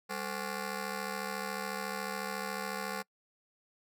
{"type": "ring-modulated tone", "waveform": "10% pulse", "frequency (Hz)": 320, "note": "D#4", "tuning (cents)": 49, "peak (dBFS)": -24, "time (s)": [0.09, 3.03], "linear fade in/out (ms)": 20, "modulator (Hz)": 123, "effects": ["noise-tail reverb RT60 0.1 s tail -26 dB re dry"]}